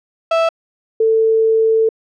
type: tone pair in turn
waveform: 35% pulse / sine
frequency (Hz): 658 / 445.2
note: E5 / A4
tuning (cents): -3 / +20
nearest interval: perfect fifth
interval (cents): 677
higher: first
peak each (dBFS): -10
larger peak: neither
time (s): 0.31-0.49 / 1-1.89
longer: second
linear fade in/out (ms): 5
effects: low-pass 3000 Hz 12 dB/octave